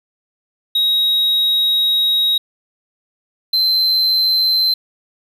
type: tone pair in turn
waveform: triangle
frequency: 3800 / 4093 Hz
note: A#7 / C8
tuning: +33 / -39 cents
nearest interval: minor second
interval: 128 cents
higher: second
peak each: -11 dBFS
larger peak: neither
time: 0.75-2.38 / 3.53-4.74 s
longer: first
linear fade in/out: 5 ms
effects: 8-bit